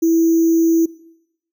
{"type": "tone with sample-and-hold", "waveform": "sine", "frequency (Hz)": 330, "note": "E4", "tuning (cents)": 2, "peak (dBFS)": -11, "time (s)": [0.02, 0.86], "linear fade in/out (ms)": 10, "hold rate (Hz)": 6300, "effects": ["noise-tail reverb RT60 0.8 s tail -20 dB re dry"]}